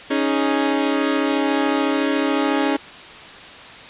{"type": "chord", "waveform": "sawtooth", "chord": "C# suspended second", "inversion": "none", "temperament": "equal", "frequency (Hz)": [277.2, 311.1, 415.3], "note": ["C#4", "D#4", "G#4"], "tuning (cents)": [0, 0, 0], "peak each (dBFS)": [-16, -18, -21], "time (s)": [0.1, 2.77], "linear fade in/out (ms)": 10, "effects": ["white hiss -38 dBFS RMS until 3.89 s", "resampled to 8000 Hz"]}